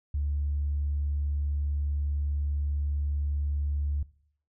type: tone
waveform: sine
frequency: 72.4 Hz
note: D2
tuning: 24 cents flat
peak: -25 dBFS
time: 0.14-4.03 s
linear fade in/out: 5 ms
effects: noise-tail reverb RT60 0.6 s tail -21 dB re dry + tanh soft clip ceiling -21 dBFS